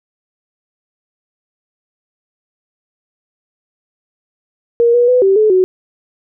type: tone with pitch steps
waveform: sine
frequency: 470.2 / 483.1 / 500 / 387.4 / 430.2 / 371.4 Hz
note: A#4 / B4 / B4 / G4 / A4 / F#4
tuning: +15 / -38 / +21 / -20 / -39 / +7 cents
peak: -7 dBFS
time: 4.8-5.64 s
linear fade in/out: 0 ms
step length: 140 ms
effects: none